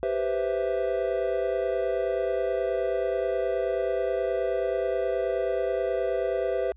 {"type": "chord", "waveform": "triangle", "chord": "C major seventh", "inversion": "second", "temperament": "equal", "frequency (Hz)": [392, 493.9, 523.3, 659.3], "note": ["G4", "B4", "C5", "E5"], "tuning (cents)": [0, 0, 0, 0], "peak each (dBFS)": -28, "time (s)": [0.03, 6.72], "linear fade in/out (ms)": 0, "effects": ["added 60 Hz sine -48 dBFS peak until 6.76 s", "resampled to 8000 Hz"]}